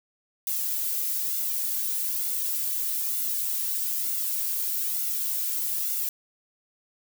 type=noise with flanger; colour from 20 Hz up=violet; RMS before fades=-28 dBFS; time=0.47-6.09 s; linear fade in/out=2 ms; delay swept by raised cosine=1.4 to 2.6 ms; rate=1.1 Hz; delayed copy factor=+0.75; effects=none